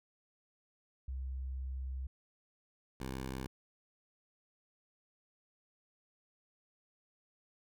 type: tone pair in turn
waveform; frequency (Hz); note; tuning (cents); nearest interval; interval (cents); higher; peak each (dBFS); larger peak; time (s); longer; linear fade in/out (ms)
sine / 10% pulse; 65.41 / 65.41; C2 / C2; 0 / 0; unison; 0; neither; -37 / -31; second; 1.08-2.07 / 3-3.47; first; 5
effects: none